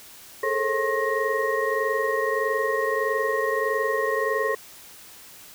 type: tone cluster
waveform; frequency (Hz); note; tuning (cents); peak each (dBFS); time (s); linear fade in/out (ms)
sine; 427.1 / 448.7 / 538 / 1075 / 1874; G#4 / A4 / C5 / C6 / A#6; +48 / +34 / +48 / +47 / +9; -28; 0.43-4.55; 5
effects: white hiss -46 dBFS RMS until 5.54 s